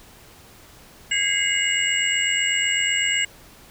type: tone cluster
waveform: sine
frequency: 1641 / 2056 / 2144 / 2866 / 7680 Hz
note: G#6 / C7 / C7 / F7 / B8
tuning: -21 / -31 / +42 / +44 / -49 cents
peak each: -29 / -26 / -25 / -23 / -27 dBFS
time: 1.11-3.25 s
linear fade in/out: 5 ms
effects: pink hiss -48 dBFS RMS until 3.7 s